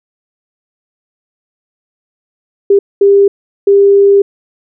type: tone bursts at uneven times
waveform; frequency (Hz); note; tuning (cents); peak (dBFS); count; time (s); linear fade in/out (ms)
sine; 399.1; G4; +31; -3; 3; 2.7-2.79 / 3.01-3.28 / 3.67-4.22; 5
effects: none